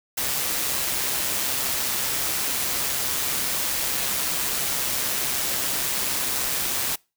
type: noise with amplitude modulation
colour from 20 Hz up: white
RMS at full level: -24 dBFS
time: 0.17-6.96 s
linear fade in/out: 10 ms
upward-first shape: sine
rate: 133 Hz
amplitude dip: 30%
effects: noise-tail reverb RT60 0.3 s tail -26 dB re dry